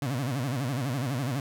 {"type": "tone with vibrato", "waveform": "30% pulse", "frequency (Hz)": 130.81, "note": "C3", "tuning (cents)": 0, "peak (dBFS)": -25, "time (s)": [0.02, 1.4], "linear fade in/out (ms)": 2, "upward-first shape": "sine", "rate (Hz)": 12, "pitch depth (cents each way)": 190, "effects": []}